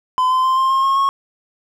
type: tone with pitch steps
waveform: triangle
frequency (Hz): 1018 / 1030.4 / 1043 / 1055.7 / 1068.6 / 1081.7 / 1094.9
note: C6 / C6 / C6 / C6 / C6 / C#6 / C#6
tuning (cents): -48 / -27 / -6 / +15 / +36 / -43 / -22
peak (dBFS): -11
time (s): 0.18-1.09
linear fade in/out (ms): 0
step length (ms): 130
effects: none